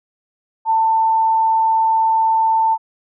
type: tone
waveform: sine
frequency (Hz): 892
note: A5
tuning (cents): +23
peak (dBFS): -12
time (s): 0.65-2.78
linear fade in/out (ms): 50
effects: none